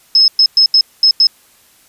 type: tone bursts at uneven times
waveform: sine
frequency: 5180 Hz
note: E8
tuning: 31 cents flat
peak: -5 dBFS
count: 6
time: 0.15-0.28 / 0.39-0.46 / 0.57-0.66 / 0.74-0.81 / 1.03-1.11 / 1.2-1.27 s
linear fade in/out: 2 ms
effects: white hiss -49 dBFS RMS until 1.88 s + resampled to 32000 Hz